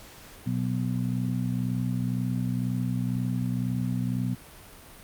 harmonic tone, 62 Hz, B1, 7 cents sharp, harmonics 2 / 3 / 4, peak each -28 / -30 / -31 dBFS, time 0.46-4.35 s, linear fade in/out 10 ms, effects pink hiss -48 dBFS RMS until 5.03 s + Opus 48 kbps

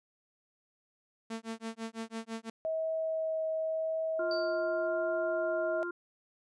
sawtooth tone with tremolo, 225.5 Hz, A3, 43 cents sharp, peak -31 dBFS, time 1.3-2.5 s, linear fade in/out 5 ms, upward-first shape sine, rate 6 Hz, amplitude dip 100%
sine tone with vibrato, 640 Hz, D#5, 49 cents sharp, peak -30 dBFS, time 2.65-5.83 s, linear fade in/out 0 ms, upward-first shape triangle, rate 0.91 Hz, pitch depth 8 cents each way
harmonic tone, 349.2 Hz, F4, in tune, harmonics 1 / 3 / 4, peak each -36 / -46 / -38 dBFS, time 4.19-5.91 s, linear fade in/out 5 ms
sine tone with exponential decay, 4622 Hz, D8, 28 cents flat, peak -36 dBFS, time 4.31-4.87 s, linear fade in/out 2 ms, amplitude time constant 120 ms
effects resampled to 22050 Hz

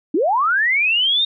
sine linear sweep, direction up, 268.5 to 3729 Hz, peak -14 dBFS, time 0.14-1.25 s, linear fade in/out 5 ms, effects none

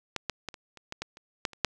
clicks, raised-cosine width 0.2 ms, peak -13 / -12 / -17 / -26 / -30 / -19 / -16 / -30 / -10 / -29 / -6 dBFS, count 11, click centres 0.163 / 0.297 / 0.487 / 0.542 / 0.773 / 0.924 / 1.02 / 1.171 / 1.452 / 1.533 / 1.647 s, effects none

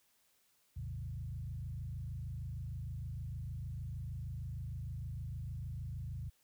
sine tone with frequency modulation, 100 Hz, G2, 35 cents sharp, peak -39 dBFS, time 0.76-6.3 s, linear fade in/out 10 ms, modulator 26.5 Hz, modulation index 1.6, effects white hiss -73 dBFS RMS until 6.43 s

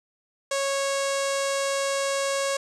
sawtooth tone with low-pass filter, 551 Hz, C#5, 11 cents flat, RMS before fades -26 dBFS, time 0.51-2.57 s, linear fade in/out 5 ms, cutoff 7800 Hz, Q 2.4, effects none

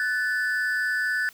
triangle ring-modulated tone, 1620 Hz, G#6, 43 cents flat, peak -18 dBFS, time 0-1.29 s, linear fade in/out 0 ms, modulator 128 Hz, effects white hiss -52 dBFS RMS until 1.33 s

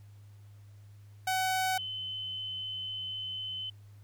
sawtooth / sine tone pair in turn, 752 / 3046 Hz, F#5 / F#7, +28 / +50 cents, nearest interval 2 octaves, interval 2422 cents, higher second, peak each -24 / -35 dBFS, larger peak first, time 1.27-1.78 / 1.78-3.7 s, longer second, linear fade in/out 5 ms, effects added 102 Hz sine -50 dBFS peak until 4.03 s + pink hiss -68 dBFS RMS until 4.03 s

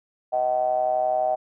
triangle ring-modulated tone, 65.8 Hz, C2, 10 cents sharp, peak -15 dBFS, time 0.32-1.36 s, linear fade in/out 20 ms, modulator 693 Hz, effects none

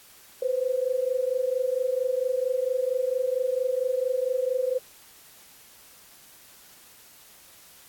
sine tone pair together, 498.9 / 523.3 Hz, B4 / C5, +17 / 0 cents, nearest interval minor second, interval 83 cents, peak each -26 dBFS, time 0.42-4.79 s, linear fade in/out 5 ms, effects white hiss -52 dBFS RMS until 7.88 s + AAC 64 kbps

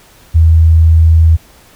sine tone, 81.1 Hz, E2, 28 cents flat, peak -3 dBFS, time 0.34-1.37 s, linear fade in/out 20 ms, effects pink hiss -43 dBFS RMS until 1.75 s

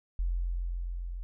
sine tone with level ramp, 43.65 Hz, F1, in tune, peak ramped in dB -26 to -35 dBFS, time 0.19-1.23 s, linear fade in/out 0 ms, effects none

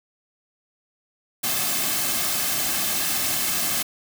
white noise with comb filter, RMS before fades -24 dBFS, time 1.43-3.83 s, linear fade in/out 10 ms, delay 2.1 ms, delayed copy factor -0.6, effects none

